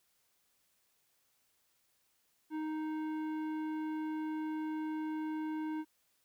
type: tone with tanh clipping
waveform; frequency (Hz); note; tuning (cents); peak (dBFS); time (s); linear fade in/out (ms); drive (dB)
sine; 311.1; D#4; 0; -37; 2.5-5.85; 50; 13
effects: white hiss -75 dBFS RMS until 6.24 s